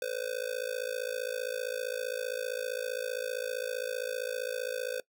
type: tone with amplitude modulation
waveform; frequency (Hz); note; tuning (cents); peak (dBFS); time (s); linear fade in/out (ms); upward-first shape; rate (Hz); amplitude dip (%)
square; 507; B4; +45; -29; 0.02-5; 2; sine; 55.3; 100
effects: noise-tail reverb RT60 0.1 s tail -21 dB re dry